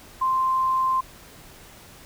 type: tone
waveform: sine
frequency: 1045 Hz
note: C6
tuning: 2 cents flat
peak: -19 dBFS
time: 0.21-1.01 s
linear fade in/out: 10 ms
effects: pink hiss -47 dBFS RMS until 2.05 s